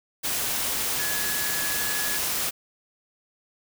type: tone in noise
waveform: sine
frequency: 1691 Hz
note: G#6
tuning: 31 cents sharp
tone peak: -32 dBFS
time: 0.98-2.19 s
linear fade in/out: 20 ms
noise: white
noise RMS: -27 dBFS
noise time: 0.23-2.51 s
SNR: -8 dB
effects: none